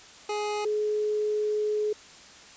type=tone pair in turn; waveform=25% pulse / sine; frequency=418.2 / 423.3 Hz; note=G#4 / G#4; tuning=+12 / +33 cents; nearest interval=unison; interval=21 cents; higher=second; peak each=-24 dBFS; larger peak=neither; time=0.29-0.65 / 0.65-1.93 s; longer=second; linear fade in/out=5 ms; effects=white hiss -49 dBFS RMS until 2.56 s + resampled to 16000 Hz